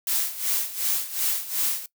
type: noise with tremolo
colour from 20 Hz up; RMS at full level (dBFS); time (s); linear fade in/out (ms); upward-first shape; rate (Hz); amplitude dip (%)
blue; -23; 0.07-1.86; 2; sine; 2.7; 80
effects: noise-tail reverb RT60 0.1 s tail -20 dB re dry